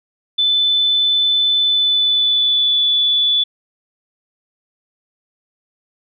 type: tone with pitch glide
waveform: sine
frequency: 3511 to 3459 Hz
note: A7 to A7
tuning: -4 to -30 cents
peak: -12 dBFS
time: 0.38-3.44 s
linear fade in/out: 10 ms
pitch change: -26 cents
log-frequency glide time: 1.62-2.82 s
effects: none